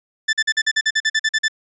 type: tone bursts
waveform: sawtooth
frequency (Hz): 1760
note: A6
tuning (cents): 0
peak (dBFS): -11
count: 13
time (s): 0.28-1.483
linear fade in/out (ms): 10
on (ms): 51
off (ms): 45
effects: resampled to 16000 Hz